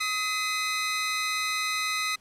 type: tone pair together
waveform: 20% pulse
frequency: 1263.4 / 2039 Hz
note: D#6 / C7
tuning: +26 / -45 cents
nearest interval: minor sixth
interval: 829 cents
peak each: -24 dBFS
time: 0-2.16 s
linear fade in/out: 10 ms
effects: pink hiss -61 dBFS RMS until 2.2 s + low-pass 11000 Hz 12 dB/octave